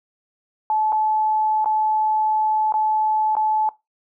sine tone with dropouts, 864 Hz, A5, 32 cents flat, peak -17 dBFS, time 0.7-3.69 s, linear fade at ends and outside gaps 1 ms, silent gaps 0.922-0.927 / 1.645-1.658 / 2.723-2.74 / 3.353-3.367 s, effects noise-tail reverb RT60 0.2 s tail -19 dB re dry

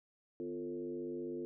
sine tone with frequency modulation, 349.2 Hz, F4, in tune, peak -38 dBFS, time 0.4-1.45 s, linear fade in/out 0 ms, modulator 95.5 Hz, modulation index 1.1, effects none

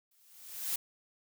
blue noise with exponential growth, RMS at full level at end -31 dBFS, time 0.11-0.76 s, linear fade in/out 5 ms, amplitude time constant 140 ms, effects none

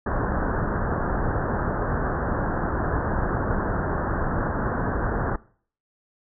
pink low-pass noise, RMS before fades -25 dBFS, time 0.06-5.36 s, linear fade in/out 5 ms, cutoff 1700 Hz, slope 96 dB/octave, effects noise-tail reverb RT60 0.5 s tail -21 dB re dry

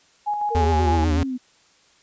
sine tone with tremolo, 832 Hz, G#5, 3 cents sharp, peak -20 dBFS, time 0.26-1.05 s, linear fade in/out 20 ms, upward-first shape square, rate 6.5 Hz, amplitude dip 35%
sine exponential sweep, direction down, 470.6 to 246.1 Hz, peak -24 dBFS, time 0.5-1.38 s, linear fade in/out 20 ms
square tone with vibrato, 80.3 Hz, E2, 45 cents flat, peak -19 dBFS, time 0.55-1.23 s, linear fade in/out 0 ms, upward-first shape sine, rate 8.1 Hz, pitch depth 76 cents each way
effects white hiss -57 dBFS RMS until 2.02 s + resampled to 16000 Hz

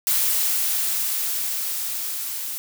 blue noise with level ramp, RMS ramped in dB -20 to -30 dBFS, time 0.07-2.58 s, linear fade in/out 0 ms, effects none

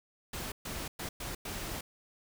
pink noise bursts at uneven times, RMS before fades -39 dBFS, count 5, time 0.33-0.52 / 0.65-0.88 / 0.99-1.09 / 1.2-1.35 / 1.45-1.81 s, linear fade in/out 5 ms, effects none

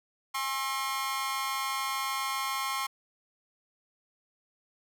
sawtooth tone with amplitude modulation, 1073 Hz, C6, 43 cents sharp, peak -22 dBFS, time 0.34-2.87 s, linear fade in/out 10 ms, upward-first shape sine, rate 253 Hz, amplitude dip 95%, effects none

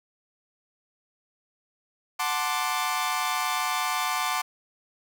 sawtooth chord, D dominant seventh, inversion first, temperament equal, 740 / 880 / 1046.5 / 1174.7 Hz, F#5 / A5 / C6 / D6, 0 / 0 / 0 / 0 cents, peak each -28 / -28 / -27 / -26 dBFS, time 2.19-4.42 s, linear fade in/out 10 ms, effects none

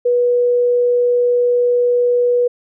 sine tone, 487.2 Hz, B4, 24 cents flat, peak -11 dBFS, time 0.05-2.48 s, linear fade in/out 10 ms, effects none

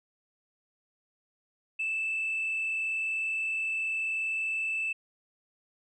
sine tone with frequency modulation, 2637 Hz, E7, in tune, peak -27 dBFS, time 1.79-4.93 s, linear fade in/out 10 ms, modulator 40.8 Hz, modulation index 0.64, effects tanh soft clip ceiling -25 dBFS

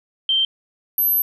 sine tone pair in turn, 3136 / 12404 Hz, G7 / G9, 0 / -19 cents, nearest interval 2 octaves, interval 2381 cents, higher second, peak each -15 dBFS, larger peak neither, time 0.29-0.45 / 0.98-1.22 s, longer second, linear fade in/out 2 ms, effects none

